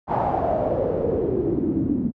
pink noise with low-pass filter sweep, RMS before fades -22 dBFS, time 0.07-2.12 s, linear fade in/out 50 ms, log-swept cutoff 900 to 240 Hz, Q 5.8, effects high-pass 80 Hz 12 dB/octave

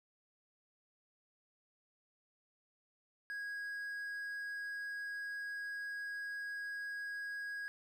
triangle tone, 1649 Hz, G#6, 13 cents flat, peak -38 dBFS, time 3.3-7.68 s, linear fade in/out 0 ms, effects none

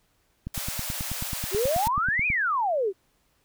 click train, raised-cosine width 5 ms, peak -20 dBFS, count 18, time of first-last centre 0.47-2.302 s, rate 9.28 Hz
white high-pass noise, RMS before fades -33 dBFS, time 0.54-1.88 s, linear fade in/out 5 ms, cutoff 500 Hz, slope 96 dB/octave
sine exponential two-way sweep, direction up then down, 360 to 2552 to 360 Hz, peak -22 dBFS, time 1.51-2.93 s, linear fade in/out 50 ms, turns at 2.27 s
effects pink hiss -68 dBFS RMS until 3.44 s

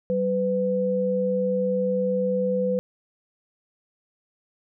sine tone pair together, 190.5 / 501.6 Hz, G3 / B4, -49 / +27 cents, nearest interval octave + perfect fourth, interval 1676 cents, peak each -26 / -22 dBFS, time 0.1-2.79 s, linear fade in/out 0 ms, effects none

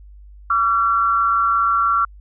sine tone pair together, 1146.1 / 1363 Hz, D6 / F6, -43 / -43 cents, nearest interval minor third, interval 300 cents, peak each -18 / -16 dBFS, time 0.5-2.05 s, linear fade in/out 5 ms, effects added 50 Hz sine -39 dBFS peak until 2.2 s

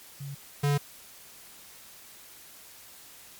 sine / square tone pair in turn, 140.2 / 143.73 Hz, C#3 / D3, +20 / -37 cents, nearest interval unison, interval 43 cents, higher second, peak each -35 / -23 dBFS, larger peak second, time 0.2-0.35 / 0.63-0.78 s, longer neither, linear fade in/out 10 ms, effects white hiss -50 dBFS RMS until 3.39 s + MP3 96 kbps

